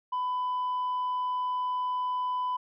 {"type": "tone", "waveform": "sine", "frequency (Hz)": 1000, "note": "B5", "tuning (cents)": 21, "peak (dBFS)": -25, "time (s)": [0.12, 2.57], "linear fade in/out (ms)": 10, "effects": ["tanh soft clip ceiling -26 dBFS"]}